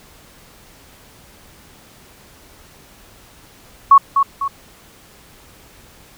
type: tone with echo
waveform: sine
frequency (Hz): 1108.7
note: C#6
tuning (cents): 0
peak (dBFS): -3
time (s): 3.91-3.98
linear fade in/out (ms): 5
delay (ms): 250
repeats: 2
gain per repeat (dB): -7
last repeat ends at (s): 4.48
effects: pink hiss -46 dBFS RMS until 6.17 s